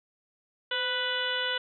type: harmonic tone with a mistuned harmonic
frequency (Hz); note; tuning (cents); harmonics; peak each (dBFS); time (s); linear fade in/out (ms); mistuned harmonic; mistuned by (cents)
494.4; B4; +2; 1 / 2 / 3 / 4 / 5 / 6 / 7 / 8; -36 / -39 / -32 / -38 / -44 / -32 / -35 / -44; 0.71-1.58; 5; 1; +50
effects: none